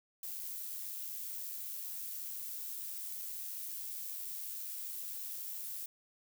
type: noise with amplitude modulation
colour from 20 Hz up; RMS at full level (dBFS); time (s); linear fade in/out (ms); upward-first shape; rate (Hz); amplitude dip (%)
violet; -41; 0.23-5.86; 2; sine; 94.7; 30
effects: none